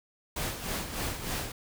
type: noise with tremolo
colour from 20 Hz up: pink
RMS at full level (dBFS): -32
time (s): 0.36-1.52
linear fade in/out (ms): 5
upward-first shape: sine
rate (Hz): 3.3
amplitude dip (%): 60
effects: none